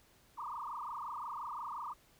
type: tone with frequency modulation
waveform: sine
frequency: 1075 Hz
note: C6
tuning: 47 cents sharp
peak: -39 dBFS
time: 0.37-1.94 s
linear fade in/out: 20 ms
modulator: 25.7 Hz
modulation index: 6.2
effects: pink hiss -66 dBFS RMS until 2.19 s